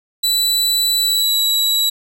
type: tone with pitch glide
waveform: sawtooth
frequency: 3965 to 3908 Hz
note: B7 to B7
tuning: +6 to -19 cents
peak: -11 dBFS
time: 0.23-1.9 s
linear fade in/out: 10 ms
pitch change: -25 cents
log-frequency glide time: 0.97-1.44 s
effects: none